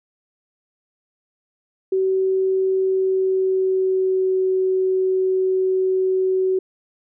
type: tone with pitch glide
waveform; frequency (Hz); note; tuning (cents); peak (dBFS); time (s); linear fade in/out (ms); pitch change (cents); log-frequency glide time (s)
sine; 379.8 to 375.7; F#4 to F#4; +45 to +26; -16; 1.92-6.59; 5; -19; 2.78-4.4
effects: none